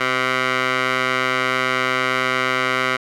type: tone with band-pass filter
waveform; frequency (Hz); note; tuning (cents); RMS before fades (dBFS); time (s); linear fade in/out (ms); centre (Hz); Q
15% pulse; 128.8; C3; -27; -20; 0-2.97; 10; 1800; 1.6
effects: none